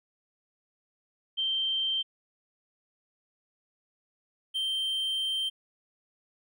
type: tone pair in turn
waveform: sine / triangle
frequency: 3136 / 3136 Hz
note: G7 / G7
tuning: 0 / 0 cents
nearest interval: unison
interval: 0 cents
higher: neither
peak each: -26 dBFS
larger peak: neither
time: 1.37-2.03 / 4.54-5.5 s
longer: second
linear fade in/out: 20 ms
effects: none